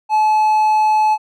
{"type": "tone", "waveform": "triangle", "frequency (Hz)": 860, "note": "A5", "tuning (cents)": -40, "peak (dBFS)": -9, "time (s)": [0.09, 1.18], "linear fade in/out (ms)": 50, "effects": []}